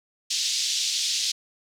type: band-pass noise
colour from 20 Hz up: white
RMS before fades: -26 dBFS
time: 0.3-1.32 s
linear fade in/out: 10 ms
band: 3200 to 6100 Hz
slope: 24 dB/octave
effects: none